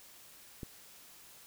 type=click; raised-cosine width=3 ms; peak=-28 dBFS; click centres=0.632 s; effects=white hiss -56 dBFS RMS until 1.46 s